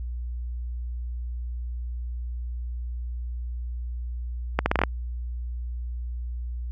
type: accelerating click train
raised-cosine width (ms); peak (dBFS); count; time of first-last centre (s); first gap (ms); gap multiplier
0.5; -5; 7; 4.59-4.837; 70; 0.78
effects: added 60 Hz sine -29 dBFS peak until 6.71 s